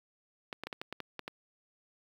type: clicks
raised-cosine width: 0.3 ms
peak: -22 dBFS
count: 9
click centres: 0.528 / 0.636 / 0.67 / 0.728 / 0.815 / 0.926 / 1.003 / 1.193 / 1.279 s
effects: high-pass 100 Hz 12 dB/octave + 8-bit